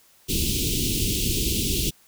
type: band-stop noise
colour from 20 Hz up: pink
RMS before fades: -24 dBFS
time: 0.28-1.91 s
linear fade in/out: 20 ms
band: 410 to 2700 Hz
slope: 48 dB/octave
effects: white hiss -57 dBFS RMS until 2.07 s